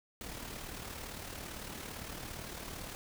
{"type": "noise with amplitude modulation", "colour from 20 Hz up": "pink", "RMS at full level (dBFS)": -42, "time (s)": [0.21, 2.95], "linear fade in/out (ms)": 0, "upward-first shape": "sine", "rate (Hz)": 37.7, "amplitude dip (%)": 50, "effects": []}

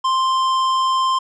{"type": "tone with tanh clipping", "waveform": "sine", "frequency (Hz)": 1047, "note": "C6", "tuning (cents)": 1, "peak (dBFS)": -17, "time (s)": [0.04, 1.19], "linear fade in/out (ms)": 10, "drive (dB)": 13, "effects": ["resampled to 22050 Hz"]}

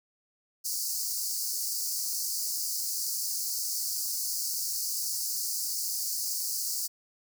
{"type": "high-pass noise", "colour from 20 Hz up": "pink", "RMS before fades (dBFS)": -32, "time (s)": [0.64, 6.88], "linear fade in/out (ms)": 20, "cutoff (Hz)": 4500, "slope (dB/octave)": 96, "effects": []}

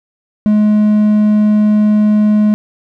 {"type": "tone", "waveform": "triangle", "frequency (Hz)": 211.2, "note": "G#3", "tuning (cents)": 29, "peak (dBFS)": -5, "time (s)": [0.46, 2.54], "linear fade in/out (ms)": 0, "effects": []}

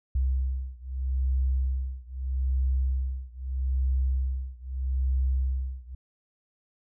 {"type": "beating tone pair", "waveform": "sine", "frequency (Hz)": [64.8, 65.59], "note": ["C2", "C2"], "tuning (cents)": [-16, 5], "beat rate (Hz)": 0.79, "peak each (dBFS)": [-27, -28], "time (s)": [0.15, 5.95], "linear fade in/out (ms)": 5, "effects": []}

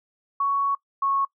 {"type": "tone pair in turn", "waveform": "sine", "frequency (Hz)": [1115, 1100.9], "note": ["C#6", "C#6"], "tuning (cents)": [10, -12], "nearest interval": "unison", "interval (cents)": 22, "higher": "first", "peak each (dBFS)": -20, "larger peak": "neither", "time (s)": [[0.4, 0.75], [1.02, 1.25]], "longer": "first", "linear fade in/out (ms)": 5, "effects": ["noise-tail reverb RT60 0.1 s tail -22 dB re dry"]}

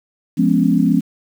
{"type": "chord", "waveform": "sine", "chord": "C# dominant seventh", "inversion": "first", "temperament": "just", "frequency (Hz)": [173.24, 207.9, 249.5, 277.2], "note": ["E#3", "G#3", "B3", "C#4"], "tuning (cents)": [-14, 2, 18, 0], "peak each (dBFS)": -17, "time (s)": [0.37, 1.01], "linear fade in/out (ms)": 20, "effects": ["7-bit"]}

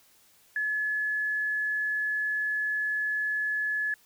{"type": "tone", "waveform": "sine", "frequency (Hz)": 1709, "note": "G#6", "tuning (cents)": 49, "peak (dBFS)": -26, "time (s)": [0.56, 3.94], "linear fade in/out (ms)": 2, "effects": ["white hiss -61 dBFS RMS until 4.05 s"]}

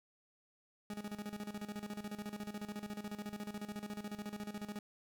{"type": "tone with tremolo", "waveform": "40% pulse", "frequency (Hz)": 207.7, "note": "G#3", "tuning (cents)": 0, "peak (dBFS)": -39, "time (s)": [0.9, 4.79], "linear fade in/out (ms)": 2, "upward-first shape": "square", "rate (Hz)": 14, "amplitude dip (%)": 75, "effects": []}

